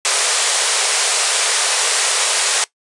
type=band-pass noise; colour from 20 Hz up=white; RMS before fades=-17 dBFS; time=0.05-2.64 s; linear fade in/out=0 ms; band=400 to 10000 Hz; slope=96 dB/octave; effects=noise-tail reverb RT60 0.1 s tail -19 dB re dry + resampled to 24000 Hz